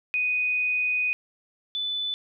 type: tone pair in turn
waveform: sine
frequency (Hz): 2489 / 3495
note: D#7 / A7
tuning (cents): 0 / -12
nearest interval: tritone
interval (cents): 588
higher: second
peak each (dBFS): -22 / -26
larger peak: first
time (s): 0.14-1.13 / 1.75-2.14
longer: first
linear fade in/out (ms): 0
effects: none